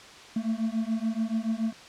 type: beating tone pair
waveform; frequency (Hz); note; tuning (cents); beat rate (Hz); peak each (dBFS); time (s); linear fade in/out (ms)
triangle; 220 / 227; A3 / A#3; 0 / -46; 7; -27 / -27; 0.36-1.73; 5
effects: white hiss -47 dBFS RMS until 1.88 s + low-pass 5000 Hz 12 dB/octave